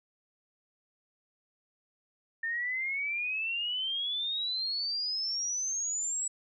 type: exponential sweep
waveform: sine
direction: up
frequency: 1802 to 7860 Hz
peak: -30 dBFS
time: 2.43-6.28 s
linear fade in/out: 5 ms
effects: none